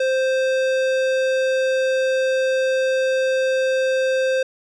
sine tone with tanh clipping, 523.3 Hz, C5, in tune, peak -19 dBFS, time 0-4.43 s, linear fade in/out 5 ms, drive 18 dB, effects none

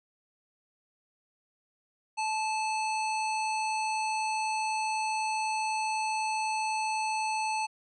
harmonic tone, 872 Hz, A5, 16 cents flat, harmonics 1 / 3 / 5 / 7 / 9 / 10, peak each -29 / -35 / -41 / -45 / -48 / -47 dBFS, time 2.17-7.67 s, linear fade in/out 20 ms, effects none

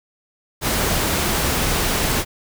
pink noise, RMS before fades -20 dBFS, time 0.61-2.25 s, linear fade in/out 50 ms, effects none

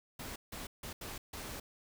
pink noise bursts at uneven times, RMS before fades -44 dBFS, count 5, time 0.19-0.36 / 0.52-0.67 / 0.83-0.93 / 1.01-1.18 / 1.33-1.6 s, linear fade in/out 5 ms, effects none

